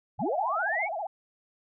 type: linear sweep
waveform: sine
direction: up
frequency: 77.78 to 2318 Hz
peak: -27 dBFS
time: 0.18-0.89 s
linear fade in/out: 50 ms
type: tone with vibrato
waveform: sine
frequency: 740 Hz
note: F#5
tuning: in tune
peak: -30 dBFS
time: 0.19-1.07 s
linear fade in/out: 5 ms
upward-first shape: sine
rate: 15 Hz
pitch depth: 250 cents each way
effects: none